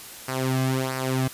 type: tone with flanger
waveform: sawtooth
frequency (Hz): 130.81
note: C3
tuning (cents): 0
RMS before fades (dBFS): -25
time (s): 0.28-1.28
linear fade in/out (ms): 5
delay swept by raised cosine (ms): 0.28 to 2.18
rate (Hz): 1.5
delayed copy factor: -0.7
effects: white hiss -41 dBFS RMS until 1.33 s + resampled to 32000 Hz